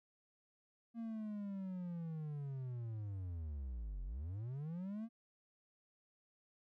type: linear two-way sweep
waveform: triangle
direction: down then up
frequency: 233.1 to 42.56 to 233.1 Hz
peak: -39 dBFS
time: 0.94-5.09 s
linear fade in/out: 50 ms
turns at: 4.04 s
effects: none